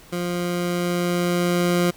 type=tone with level ramp; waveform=20% pulse; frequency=175.7 Hz; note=F3; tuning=11 cents sharp; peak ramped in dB=-19 to -12 dBFS; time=0.12-1.91 s; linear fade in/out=10 ms; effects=pink hiss -48 dBFS RMS until 1.96 s